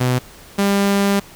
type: tone pair in turn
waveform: sawtooth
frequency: 126 / 199.46 Hz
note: B2 / G3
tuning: +35 / +30 cents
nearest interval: minor sixth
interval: 795 cents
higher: second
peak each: -11 / -10 dBFS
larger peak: second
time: 0-0.19 / 0.58-1.2 s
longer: second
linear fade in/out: 10 ms
effects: pink hiss -42 dBFS RMS until 1.35 s